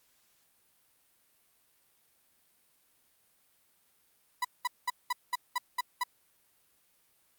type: tone bursts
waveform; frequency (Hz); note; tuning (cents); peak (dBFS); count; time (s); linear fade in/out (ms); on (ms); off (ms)
35% pulse; 987.8; B5; 0; -26; 8; 4.42-6.036; 5; 27; 200
effects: white hiss -69 dBFS RMS until 7.38 s + Opus 48 kbps